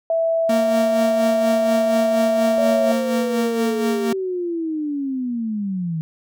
sine tone, 658 Hz, E5, 3 cents flat, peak -16 dBFS, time 0.1-2.92 s, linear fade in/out 2 ms
45% pulse tone with tremolo, 230.3 Hz, A#3, 21 cents flat, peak -18 dBFS, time 0.49-4.13 s, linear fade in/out 5 ms, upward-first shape sine, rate 4.2 Hz, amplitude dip 50%
sine linear sweep, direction down, 579 to 155.56 Hz, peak -21 dBFS, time 2.58-6.01 s, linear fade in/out 0 ms
effects none

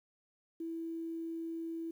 sine tone with quantisation, 329.6 Hz, E4, in tune, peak -37 dBFS, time 0.6-1.91 s, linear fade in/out 5 ms, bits 11, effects none

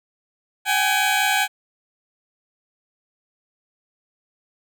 15% pulse tone pair together, 765.6 / 830.6 Hz, G5 / G#5, -41 / 0 cents, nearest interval minor second, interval 141 cents, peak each -14 dBFS, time 0.65-1.48 s, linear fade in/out 50 ms, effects none

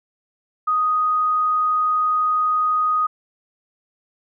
sine tone, 1246 Hz, D#6, 2 cents sharp, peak -16 dBFS, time 0.67-3.07 s, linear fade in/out 10 ms, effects none

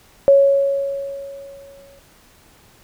sine tone with exponential decay, 554.4 Hz, C#5, in tune, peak -6 dBFS, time 0.28-1.99 s, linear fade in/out 0 ms, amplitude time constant 370 ms, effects pink hiss -51 dBFS RMS until 2.83 s

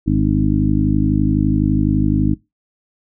harmonic tone with a mistuned harmonic, 51.91 Hz, G#1, in tune, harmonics 1 / 2 / 3 / 4 / 5 / 6, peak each -20 / -20 / -20 / -20 / -20 / -20 dBFS, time 0.06-2.35 s, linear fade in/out 20 ms, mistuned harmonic 6, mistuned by -25 cents, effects noise-tail reverb RT60 0.2 s tail -21 dB re dry

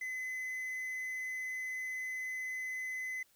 triangle tone with quantisation, 2029 Hz, B6, 46 cents sharp, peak -35 dBFS, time 0.01-3.23 s, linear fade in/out 5 ms, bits 10, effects white hiss -69 dBFS RMS until 3.35 s

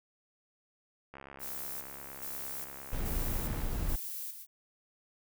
click train, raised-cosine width 0.5 ms, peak -32 dBFS, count 171, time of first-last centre 1.14-3.618 s, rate 68.6 Hz
violet noise with tremolo, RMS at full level -40 dBFS, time 1.39-4.47 s, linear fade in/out 50 ms, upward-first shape square, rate 1.2 Hz, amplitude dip 55%
brown noise, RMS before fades -33 dBFS, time 2.92-3.96 s, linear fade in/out 10 ms
effects none

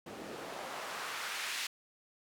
white noise with band-pass filter sweep, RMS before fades -41 dBFS, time 0.06-1.67 s, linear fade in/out 5 ms, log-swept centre 280 to 2700 Hz, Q 0.97, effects none

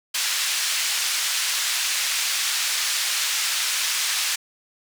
white band-pass noise, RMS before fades -24 dBFS, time 0.14-4.36 s, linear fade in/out 10 ms, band 1600 to 6900 Hz, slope 12 dB/octave, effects none

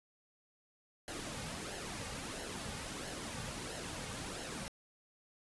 pink noise with flanger, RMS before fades -43 dBFS, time 1.08-4.68 s, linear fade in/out 0 ms, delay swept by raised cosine 0.83 to 3.03 ms, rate 1.5 Hz, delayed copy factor -0.55, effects resampled to 24000 Hz

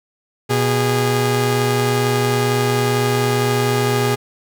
sawtooth tone pair together, 121.98 / 410.3 Hz, B2 / G#4, -21 / -21 cents, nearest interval octave + major sixth, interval 2100 cents, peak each -14 dBFS, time 0.49-4.16 s, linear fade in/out 20 ms, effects none

